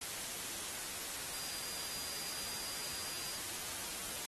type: tone in noise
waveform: sine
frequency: 4854 Hz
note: D#8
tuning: 44 cents flat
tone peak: -48 dBFS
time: 1.33-3.38 s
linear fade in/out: 5 ms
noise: white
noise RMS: -42 dBFS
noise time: 0.01-4.26 s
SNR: -9 dB
effects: AAC 32 kbps